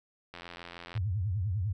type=click train; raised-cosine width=0.3 ms; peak=-27 dBFS; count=56; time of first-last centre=0.34-0.976 s; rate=86.5 Hz
type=tone with vibrato; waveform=sine; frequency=98 Hz; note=G2; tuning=in tune; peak=-28 dBFS; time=0.95-1.73 s; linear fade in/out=10 ms; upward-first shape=triangle; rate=10 Hz; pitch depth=290 cents each way
effects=none